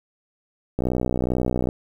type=click train; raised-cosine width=2 ms; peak=-9 dBFS; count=57; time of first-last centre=0.79-1.689 s; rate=62.3 Hz; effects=8-bit